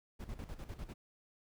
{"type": "noise with tremolo", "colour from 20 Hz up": "brown", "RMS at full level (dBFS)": -43, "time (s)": [0.19, 0.94], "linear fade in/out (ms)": 20, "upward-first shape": "square", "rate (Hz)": 10, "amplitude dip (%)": 70, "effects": []}